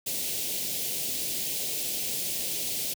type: band-stop noise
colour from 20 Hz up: white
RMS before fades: -31 dBFS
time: 0.06-2.94 s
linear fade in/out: 10 ms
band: 630 to 2500 Hz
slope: 24 dB/octave
effects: high-pass 100 Hz 12 dB/octave